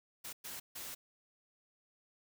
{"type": "noise bursts at uneven times", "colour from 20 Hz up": "white", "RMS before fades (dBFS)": -45, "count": 3, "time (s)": [[0.24, 0.33], [0.44, 0.6], [0.75, 0.95]], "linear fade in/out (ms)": 10, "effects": []}